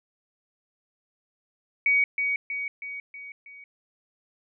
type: tone with echo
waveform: sine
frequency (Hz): 2251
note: C#7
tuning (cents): +26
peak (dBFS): -18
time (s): 1.86-2.04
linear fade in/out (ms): 2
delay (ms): 320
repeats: 5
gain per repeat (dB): -5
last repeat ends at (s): 3.64
effects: none